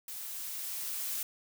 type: noise with level ramp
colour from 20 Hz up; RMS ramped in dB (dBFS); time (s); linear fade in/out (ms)
blue; -42 to -35; 0.08-1.23; 2
effects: none